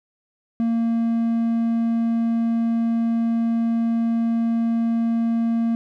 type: tone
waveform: triangle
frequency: 230 Hz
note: A#3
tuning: 23 cents flat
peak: -16 dBFS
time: 0.6-5.75 s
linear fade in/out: 0 ms
effects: none